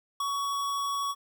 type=tone with ADSR envelope; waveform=square; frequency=1122 Hz; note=C#6; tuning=21 cents sharp; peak=-27 dBFS; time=0.2-1.15 s; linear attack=5 ms; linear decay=10 ms; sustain=-2 dB; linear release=46 ms; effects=11-bit